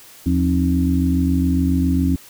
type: tone cluster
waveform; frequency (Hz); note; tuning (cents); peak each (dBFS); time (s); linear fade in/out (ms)
sine; 79.1 / 174 / 266.1 / 313.4; D#2 / F3 / C4 / D#4; +29 / -6 / +29 / +13; -19 / -21 / -18 / -27; 0.26-2.16; 5
effects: white hiss -44 dBFS RMS until 2.29 s